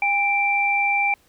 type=tone pair together; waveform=sine; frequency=808.7 / 2349 Hz; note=G#5 / D7; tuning=-46 / 0 cents; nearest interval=octave + tritone; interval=1846 cents; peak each=-22 / -19 dBFS; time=0.02-1.14 s; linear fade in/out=2 ms; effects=pink hiss -59 dBFS RMS until 1.28 s